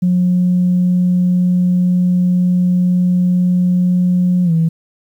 sine tone with pitch glide, 179.8 to 163.93 Hz, F#3 to E3, -49 to -9 cents, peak -9 dBFS, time 0.02-4.69 s, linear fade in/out 10 ms, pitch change -160 cents, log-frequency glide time 4.44-4.52 s, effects tanh soft clip ceiling -6 dBFS + 8-bit

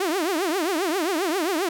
sawtooth tone with vibrato, 349.2 Hz, F4, in tune, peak -18 dBFS, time 0-1.69 s, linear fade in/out 5 ms, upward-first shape triangle, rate 7.5 Hz, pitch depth 290 cents each way, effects none

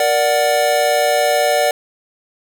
square chord, Bb augmented, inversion none, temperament equal with one note detuned, 468.9 / 587.3 / 740 Hz, Bb4 / D5 / F#5, +10 / 0 / 0 cents, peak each -22 / -16 / -18 dBFS, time 0-1.71 s, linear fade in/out 2 ms, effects none

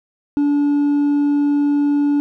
sine tone with hard clipping, 288.7 Hz, D4, 30 cents flat, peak -14 dBFS, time 0.37-2.2 s, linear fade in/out 0 ms, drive 2 dB, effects none

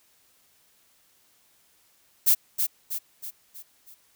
violet noise with echo, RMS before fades -18 dBFS, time 2.26-2.35 s, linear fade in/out 20 ms, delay 320 ms, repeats 5, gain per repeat -6 dB, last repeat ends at 3.95 s, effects white hiss -63 dBFS RMS until 4.15 s

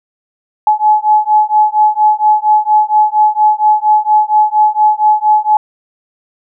sine beating tone pair, 850 / 854.3 Hz, G#5 / G#5, +40 / +49 cents, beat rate 4.3 Hz, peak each -10 dBFS, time 0.67-5.57 s, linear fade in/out 2 ms, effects none

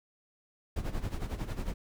brown noise with tremolo, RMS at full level -32 dBFS, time 0.76-1.74 s, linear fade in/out 5 ms, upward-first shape sine, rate 11 Hz, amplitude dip 75%, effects none

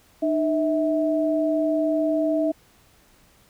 sine tone pair together, 305.1 / 648 Hz, D#4 / E5, -34 / -30 cents, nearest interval octave + minor second, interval 1304 cents, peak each -22 dBFS, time 0.22-2.52 s, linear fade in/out 10 ms, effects pink hiss -57 dBFS RMS until 3.49 s

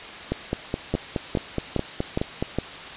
two click trains, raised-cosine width 2 ms, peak -9 / -10 dBFS, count 5 / 11, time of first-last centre 0.94-2.586 / 0.32-2.425 s, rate 2.43 / 4.75 Hz, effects white hiss -37 dBFS RMS until 2.96 s + resampled to 8000 Hz

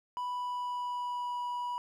triangle tone with pitch glide, 987.8 to 975.9 Hz, B5 to B5, 0 to -21 cents, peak -31 dBFS, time 0.17-1.78 s, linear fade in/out 0 ms, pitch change -21 cents, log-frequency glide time 0.35-1.39 s, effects none

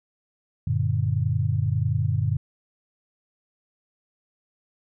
sine chord, Gb augmented, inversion none, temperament equal with one note detuned, 94.82 / 116.54 / 146.83 Hz, Gb2 / Bb2 / D3, +43 / 0 / 0 cents, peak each -25 / -24 / -26 dBFS, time 0.67-2.37 s, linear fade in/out 5 ms, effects none

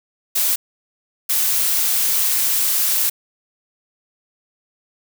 blue noise bursts at uneven times, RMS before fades -18 dBFS, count 2, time 0.35-0.56 / 1.29-3.1 s, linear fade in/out 10 ms, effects none

